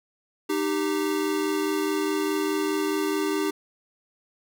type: tone pair together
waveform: square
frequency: 307.2 / 392 Hz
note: D#4 / G4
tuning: -22 / 0 cents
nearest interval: major third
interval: 422 cents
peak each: -27 dBFS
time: 0.49-3.51 s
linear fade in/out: 10 ms
effects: none